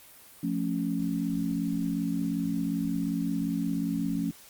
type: chord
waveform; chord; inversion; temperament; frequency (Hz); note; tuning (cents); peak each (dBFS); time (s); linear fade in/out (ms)
sine; F augmented; none; equal; 174.61 / 220 / 277.2; F3 / A3 / C#4; 0 / 0 / 0; -31 / -32 / -30; 0.43-4.31; 5
effects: white hiss -52 dBFS RMS until 4.49 s + Opus 32 kbps